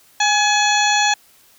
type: harmonic tone with a mistuned harmonic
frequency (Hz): 847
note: G#5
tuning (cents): +34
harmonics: 1 / 2 / 3 / 4 / 5 / 7 / 8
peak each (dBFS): -17 / -20 / -22 / -23 / -24 / -25 / -26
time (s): 0.2-1.14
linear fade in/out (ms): 5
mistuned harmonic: 1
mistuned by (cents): -42
effects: white hiss -52 dBFS RMS until 1.58 s